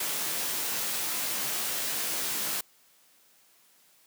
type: noise with comb filter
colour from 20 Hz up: white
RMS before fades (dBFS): -31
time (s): 0-2.61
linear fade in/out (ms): 5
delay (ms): 17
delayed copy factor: -0.6
effects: white hiss -62 dBFS RMS until 4.06 s + high-pass 150 Hz 12 dB/octave